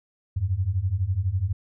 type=beating tone pair; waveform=sine; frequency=87.31 / 99.31 Hz; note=F2 / G2; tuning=0 / +23 cents; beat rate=12 Hz; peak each=-26 / -24 dBFS; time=0.36-1.53 s; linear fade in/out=10 ms; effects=none